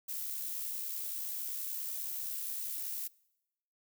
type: noise with amplitude modulation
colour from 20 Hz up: violet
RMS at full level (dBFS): -37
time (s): 0.08-3.08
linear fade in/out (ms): 10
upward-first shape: sine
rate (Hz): 70.4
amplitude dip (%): 35
effects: noise-tail reverb RT60 0.9 s tail -24 dB re dry